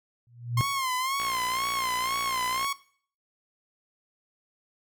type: tone with exponential growth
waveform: sine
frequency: 119.6 Hz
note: A#2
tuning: 45 cents sharp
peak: -19 dBFS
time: 0.27-0.61 s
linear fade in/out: 0 ms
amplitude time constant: 72 ms
type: tone with vibrato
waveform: sawtooth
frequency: 1059 Hz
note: C6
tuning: 21 cents sharp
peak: -23 dBFS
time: 0.57-2.73 s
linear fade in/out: 5 ms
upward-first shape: sine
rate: 2 Hz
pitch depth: 89 cents each way
type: click train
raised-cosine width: 0.3 ms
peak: -20 dBFS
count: 87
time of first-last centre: 1.2-2.645 s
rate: 59.5 Hz
effects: noise-tail reverb RT60 0.5 s tail -18 dB re dry